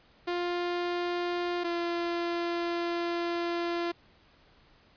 sawtooth tone pair in turn, 350.9 / 343.3 Hz, F4 / F4, +8 / -30 cents, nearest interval unison, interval 38 cents, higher first, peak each -25 dBFS, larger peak neither, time 0.27-1.64 / 1.64-3.92 s, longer second, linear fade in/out 10 ms, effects pink hiss -61 dBFS RMS until 4.96 s + resampled to 11025 Hz

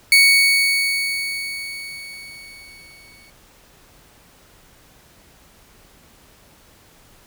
30% pulse tone with exponential decay, 2228 Hz, C#7, 8 cents sharp, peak -6 dBFS, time 0.12-3.3 s, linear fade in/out 2 ms, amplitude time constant 690 ms, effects pink hiss -51 dBFS RMS until 7.26 s

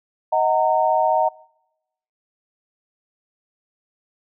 sine tone cluster, 629 / 744 / 920 Hz, D#5 / F#5 / A#5, +19 / +9 / -23 cents, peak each -20 dBFS, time 0.32-1.29 s, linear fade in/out 10 ms, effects noise-tail reverb RT60 0.9 s tail -25 dB re dry

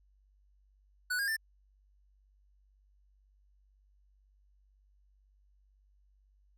square tone with pitch steps, 1480 / 1623.3 / 1780.5 Hz, F#6 / G#6 / A6, 0 / -40 / +20 cents, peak -31 dBFS, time 1.1-1.367 s, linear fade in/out 10 ms, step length 89 ms, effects added 49 Hz sine -64 dBFS peak until 6.57 s

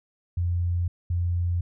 sine tone pair in turn, 87.31 / 87.31 Hz, F2 / F2, 0 / 0 cents, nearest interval unison, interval 0 cents, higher neither, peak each -22 dBFS, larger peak neither, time 0.37-0.88 / 1.1-1.61 s, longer neither, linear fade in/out 5 ms, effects none

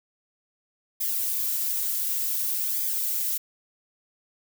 violet noise with flanger, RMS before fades -27 dBFS, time 1-3.38 s, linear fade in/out 10 ms, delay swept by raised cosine 0.71 to 6.41 ms, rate 0.55 Hz, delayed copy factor -0.7, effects none

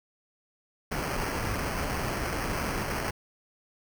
pink noise with sample-and-hold, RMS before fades -31 dBFS, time 0.91-3.11 s, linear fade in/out 10 ms, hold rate 3675 Hz, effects none

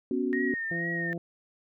sine chord, B suspended second, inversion none, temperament equal, 246.9 / 277.2 / 370 Hz, B3 / C#4 / F#4, 0 / 0 / 0 cents, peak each -30 dBFS, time 0.11-0.54 s, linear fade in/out 2 ms
sine tone with vibrato, 1855 Hz, A#6, 9 cents flat, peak -30 dBFS, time 0.33-1.13 s, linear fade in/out 0 ms, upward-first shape triangle, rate 2.2 Hz, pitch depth 56 cents each way
harmonic tone, 170 Hz, F3, 46 cents flat, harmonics 1 / 2 / 3 / 4, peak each -34 / -36 / -42 / -44 dBFS, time 0.71-1.18 s, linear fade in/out 2 ms
effects none

